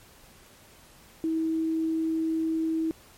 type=tone; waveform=sine; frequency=322.2 Hz; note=E4; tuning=39 cents flat; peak=-24 dBFS; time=1.24-2.91 s; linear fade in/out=0 ms; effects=pink hiss -54 dBFS RMS until 3.17 s + MP3 64 kbps